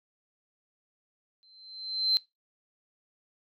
sine tone with exponential growth, 4100 Hz, C8, 36 cents flat, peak -19 dBFS, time 1.43-2.17 s, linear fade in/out 0 ms, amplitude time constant 160 ms, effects noise-tail reverb RT60 0.2 s tail -22 dB re dry + tanh soft clip ceiling -15 dBFS

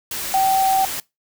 sine tone in noise, 770 Hz, G5, 31 cents flat, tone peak -14 dBFS, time 0.34-0.85 s, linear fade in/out 2 ms, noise white, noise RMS -27 dBFS, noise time 0.11-1 s, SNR +10 dB, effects noise-tail reverb RT60 0.2 s tail -22 dB re dry

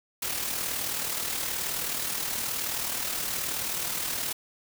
white noise with amplitude modulation, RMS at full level -29 dBFS, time 0.22-4.33 s, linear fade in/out 5 ms, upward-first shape sine, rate 38.9 Hz, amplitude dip 45%, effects none

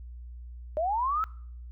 sine linear sweep, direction up, 594 to 1331 Hz, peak -25 dBFS, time 0.77-1.24 s, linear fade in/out 0 ms, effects noise-tail reverb RT60 0.6 s tail -23 dB re dry + added 60 Hz sine -40 dBFS peak until 1.71 s

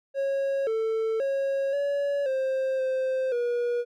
triangle tone with pitch steps, 548 / 445 / 547 / 567 / 528 / 522 / 480.8 Hz, C#5 / A4 / C#5 / C#5 / C5 / C5 / B4, -20 / +20 / -23 / +39 / +16 / -4 / -46 cents, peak -22 dBFS, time 0.14-3.85 s, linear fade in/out 50 ms, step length 530 ms, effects none

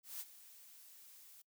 blue noise with ADSR envelope, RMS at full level -44 dBFS, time 0.03-1.42 s, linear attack 170 ms, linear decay 42 ms, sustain -15 dB, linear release 6 ms, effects noise-tail reverb RT60 0.1 s tail -24 dB re dry

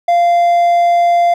triangle tone, 693 Hz, F5, 14 cents flat, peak -6 dBFS, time 0.08-1.34 s, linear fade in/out 5 ms, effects none

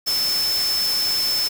sine tone in noise, 5274 Hz, E8, in tune, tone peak -19 dBFS, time 0.06-1.49 s, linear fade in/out 20 ms, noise white, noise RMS -28 dBFS, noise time 0.06-1.49 s, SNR +6 dB, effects none

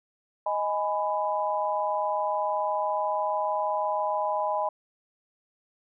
sine chord, G# minor, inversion second, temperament just, 623 / 830.6 / 996.7 Hz, D#5 / G#5 / B5, +2 / 0 / +16 cents, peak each -29 dBFS, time 0.46-4.69 s, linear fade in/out 5 ms, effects none

